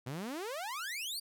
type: exponential sweep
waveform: sawtooth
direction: up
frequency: 118.7 to 4822 Hz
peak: -34 dBFS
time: 0.06-1.2 s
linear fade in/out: 10 ms
effects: none